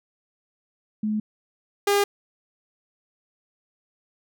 sine / sawtooth tone pair in turn, 213.6 / 404.5 Hz, G#3 / G#4, +49 / -46 cents, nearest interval major seventh, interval 1105 cents, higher second, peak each -22 / -14 dBFS, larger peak second, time 1.03-1.2 / 1.87-2.04 s, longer neither, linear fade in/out 5 ms, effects none

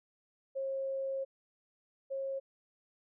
sine tone pair in turn, 539 / 541.2 Hz, C#5 / C#5, -49 / -42 cents, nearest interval unison, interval 7 cents, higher second, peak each -33 / -34 dBFS, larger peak first, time 0.55-1.25 / 2.1-2.4 s, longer first, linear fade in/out 20 ms, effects none

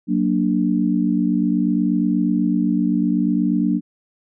sine chord, Gb augmented, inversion none, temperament equal, 185 / 233.1 / 293.7 Hz, Gb3 / Bb3 / D4, 0 / 0 / 0 cents, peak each -20 dBFS, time 0.07-3.81 s, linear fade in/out 50 ms, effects none

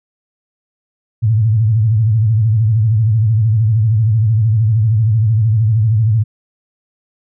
sine tone with vibrato, 110 Hz, A2, in tune, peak -9 dBFS, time 1.22-6.24 s, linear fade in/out 20 ms, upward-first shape sine, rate 13 Hz, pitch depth 120 cents each way, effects none

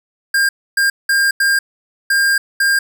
square tone bursts at uneven times, 1605 Hz, G6, 40 cents sharp, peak -12 dBFS, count 6, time 0.34-0.49 / 0.77-0.9 / 1.09-1.31 / 1.4-1.59 / 2.1-2.38 / 2.6-2.79 s, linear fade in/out 5 ms, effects none

